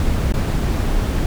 brown noise with dropouts, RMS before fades -18 dBFS, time 0-1.26 s, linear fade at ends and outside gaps 1 ms, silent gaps 0.323-0.339 s, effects none

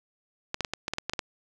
clicks, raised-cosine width 0.2 ms, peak -12 dBFS, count 10, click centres 0.544 / 0.607 / 0.648 / 0.736 / 0.881 / 0.936 / 0.984 / 1.096 / 1.135 / 1.192 s, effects none

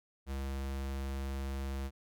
square tone, 67.8 Hz, C#2, 38 cents flat, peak -36 dBFS, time 0.26-1.91 s, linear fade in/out 50 ms, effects none

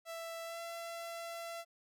sawtooth tone with pitch glide, 663 to 674.2 Hz, E5 to E5, +10 to +39 cents, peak -38 dBFS, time 0.05-1.65 s, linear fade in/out 50 ms, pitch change +29 cents, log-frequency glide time 0.44-0.59 s, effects none

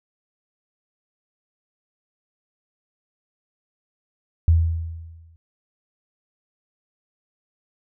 sine tone with exponential decay, 82.41 Hz, E2, in tune, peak -10 dBFS, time 4.48-5.36 s, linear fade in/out 0 ms, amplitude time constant 190 ms, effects none

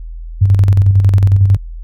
sine tone with tremolo, 98 Hz, G2, in tune, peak -4 dBFS, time 0.41-1.57 s, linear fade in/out 10 ms, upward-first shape square, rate 11 Hz, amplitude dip 45%, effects added 41 Hz sine -24 dBFS peak until 1.83 s

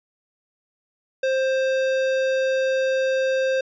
sine tone with tanh clipping, 527 Hz, C5, 12 cents sharp, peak -21 dBFS, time 1.23-3.61 s, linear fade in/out 5 ms, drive 17 dB, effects resampled to 16000 Hz

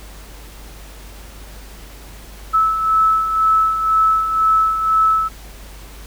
sine beating tone pair, 1303 / 1305 Hz, E6 / E6, -20 / -18 cents, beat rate 2 Hz, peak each -21 / -13 dBFS, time 2.53-5.29 s, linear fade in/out 20 ms, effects added 50 Hz sine -36 dBFS peak until 6.06 s + pink hiss -41 dBFS RMS until 6.06 s

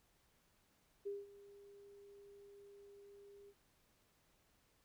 sine tone with ADSR envelope, 402.6 Hz, G4, 46 cents sharp, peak -39 dBFS, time 1.05-3.54 s, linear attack 19 ms, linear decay 190 ms, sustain -18 dB, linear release 51 ms, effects pink hiss -75 dBFS RMS until 4.84 s

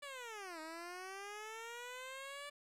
10% pulse linear two-way sweep, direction down then up, 583 to 311.1 to 582 Hz, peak -38 dBFS, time 0.02-2.5 s, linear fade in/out 10 ms, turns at 0.6 s, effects low-pass 11000 Hz 12 dB/octave + 12-bit

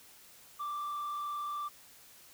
sine tone with frequency modulation, 1174.7 Hz, D6, in tune, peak -32 dBFS, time 0.59-1.69 s, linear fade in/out 20 ms, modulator 36.9 Hz, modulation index 0.47, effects tanh soft clip ceiling -34 dBFS + white hiss -57 dBFS RMS until 2.33 s

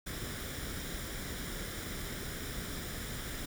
pink noise with comb filter, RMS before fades -40 dBFS, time 0.06-3.46 s, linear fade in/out 10 ms, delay 0.56 ms, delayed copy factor +0.55, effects none

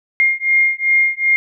sine beating tone pair, 2124 / 2126.6 Hz, C7 / C7, +25 / +28 cents, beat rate 2.6 Hz, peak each -15 dBFS, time 0.2-1.36 s, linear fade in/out 0 ms, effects none

